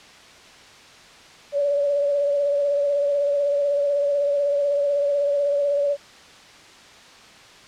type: tone with vibrato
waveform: sine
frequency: 571 Hz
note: D5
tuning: 49 cents flat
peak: -18 dBFS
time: 1.52-5.97 s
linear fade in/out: 50 ms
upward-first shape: sine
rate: 16 Hz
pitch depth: 29 cents each way
effects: white hiss -46 dBFS RMS until 7.67 s + low-pass 5000 Hz 12 dB/octave